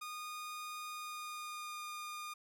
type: tone with pitch glide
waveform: sawtooth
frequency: 1228 to 1216 Hz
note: D#6 to D#6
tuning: -23 to -40 cents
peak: -39 dBFS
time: 0.01-2.34 s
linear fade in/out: 10 ms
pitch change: -17 cents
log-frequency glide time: 0.91-1.85 s
effects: none